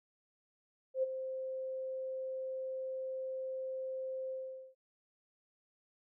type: tone with ADSR envelope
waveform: sine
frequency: 523.3 Hz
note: C5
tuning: in tune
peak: -27 dBFS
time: 0.94-4.75 s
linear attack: 90 ms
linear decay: 20 ms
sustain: -10 dB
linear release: 440 ms
effects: none